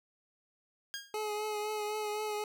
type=tone with exponential decay; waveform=15% pulse; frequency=1622 Hz; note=G#6; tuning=41 cents flat; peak=-28 dBFS; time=0.94-1.18 s; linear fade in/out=0 ms; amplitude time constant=52 ms
type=tone with vibrato; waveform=25% pulse; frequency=423.7 Hz; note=G#4; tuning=35 cents sharp; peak=-30 dBFS; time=1.14-2.44 s; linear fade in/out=2 ms; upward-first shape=triangle; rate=3.9 Hz; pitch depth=29 cents each way
effects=none